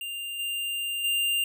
square tone with level steps, 2794 Hz, F7, in tune, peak -33 / -29 / -24 dBFS, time 0.01-1.44 s, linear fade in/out 2 ms, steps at 0.39 / 1.04 s, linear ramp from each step 5 ms, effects none

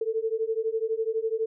sine beating tone pair, 440 / 452 Hz, A4 / A4, 0 / +47 cents, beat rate 12 Hz, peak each -28 dBFS, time 0.01-1.46 s, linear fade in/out 5 ms, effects none

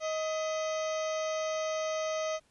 harmonic tone with a mistuned harmonic, 629 Hz, D#5, 19 cents sharp, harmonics 1 / 2 / 3 / 4 / 5 / 6 / 7 / 8 / 9 / 10, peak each -31 / -39 / -44 / -47 / -47 / -51 / -53 / -53 / -51 / -46 dBFS, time 0-2.4 s, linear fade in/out 50 ms, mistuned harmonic 3, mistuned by +110 cents, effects pink hiss -68 dBFS RMS until 2.5 s + resampled to 24000 Hz

